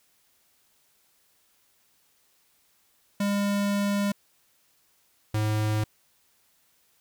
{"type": "tone pair in turn", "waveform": "square", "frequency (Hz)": [202, 107.32], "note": ["G#3", "A2"], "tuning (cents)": [-48, -43], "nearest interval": "major seventh", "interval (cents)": 1095, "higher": "first", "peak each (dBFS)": -24, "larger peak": "neither", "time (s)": [[3.2, 4.12], [5.34, 5.84]], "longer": "first", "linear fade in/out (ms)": 5, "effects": ["white hiss -66 dBFS RMS until 7 s"]}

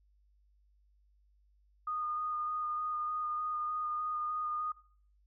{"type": "tone with vibrato", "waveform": "sine", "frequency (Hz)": 1228, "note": "D#6", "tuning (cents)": -23, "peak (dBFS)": -33, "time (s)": [1.87, 4.72], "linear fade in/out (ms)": 5, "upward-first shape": "square", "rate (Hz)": 3.3, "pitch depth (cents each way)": 10, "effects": ["noise-tail reverb RT60 0.5 s tail -19 dB re dry", "added 50 Hz sine -65 dBFS peak until 5.26 s"]}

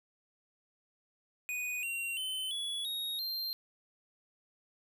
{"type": "tone with pitch steps", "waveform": "square", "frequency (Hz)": [2480, 2752, 3053, 3388, 3759, 4171], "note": ["D#7", "F7", "G7", "G#7", "A#7", "C8"], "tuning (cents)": [-6, -26, -46, 34, 14, -6], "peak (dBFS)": -35, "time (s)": [1.49, 3.53], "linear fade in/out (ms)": 0, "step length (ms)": 340, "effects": []}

